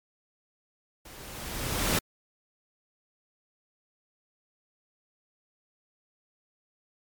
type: noise with level ramp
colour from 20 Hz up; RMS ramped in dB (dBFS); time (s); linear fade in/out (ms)
pink; -48 to -24; 1.05-1.99; 5
effects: MP3 96 kbps